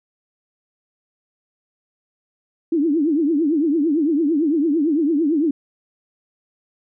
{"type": "tone with vibrato", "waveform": "sine", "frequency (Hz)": 307.9, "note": "D#4", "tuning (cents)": -18, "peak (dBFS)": -15, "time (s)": [2.72, 5.51], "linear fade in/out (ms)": 5, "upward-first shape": "triangle", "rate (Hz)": 8.9, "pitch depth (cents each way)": 220, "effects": []}